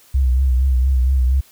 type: tone with vibrato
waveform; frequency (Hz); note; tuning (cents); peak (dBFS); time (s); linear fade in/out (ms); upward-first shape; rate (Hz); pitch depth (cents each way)
sine; 64.7; C2; -19; -12; 0.14-1.41; 10; triangle; 4.3; 86
effects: white hiss -50 dBFS RMS until 1.51 s